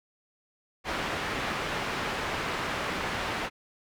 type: low-pass noise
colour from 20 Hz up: white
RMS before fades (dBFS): -32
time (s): 0.84-3.5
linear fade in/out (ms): 50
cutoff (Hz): 2000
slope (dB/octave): 12
effects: none